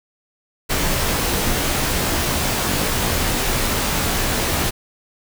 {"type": "noise with comb filter", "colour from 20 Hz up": "pink", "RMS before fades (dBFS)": -20, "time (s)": [0.69, 4.71], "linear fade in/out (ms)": 20, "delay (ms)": 19, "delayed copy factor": -0.55, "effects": []}